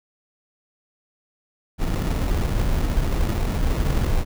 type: noise with sample-and-hold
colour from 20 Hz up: brown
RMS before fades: -21 dBFS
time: 1.78-4.25 s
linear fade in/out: 50 ms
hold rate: 1575 Hz
effects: none